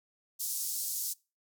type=band-pass noise; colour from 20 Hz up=white; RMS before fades=-35 dBFS; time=0.39-1.14 s; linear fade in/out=20 ms; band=5200 to 16000 Hz; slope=24 dB/octave; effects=noise-tail reverb RT60 0.3 s tail -24 dB re dry